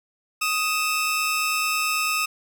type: tone pair together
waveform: sawtooth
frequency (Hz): 1250 / 2649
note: D#6 / E7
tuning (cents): +8 / +8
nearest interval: octave + minor second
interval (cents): 1300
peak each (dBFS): -21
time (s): 0.41-2.26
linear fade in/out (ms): 10
effects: none